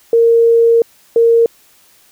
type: tone pair in turn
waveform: sine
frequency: 462.5 / 462.5 Hz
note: A#4 / A#4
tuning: -14 / -14 cents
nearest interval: unison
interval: 0 cents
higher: neither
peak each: -6 dBFS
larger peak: neither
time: 0.13-0.82 / 1.16-1.46 s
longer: first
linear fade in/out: 2 ms
effects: white hiss -49 dBFS RMS until 2.11 s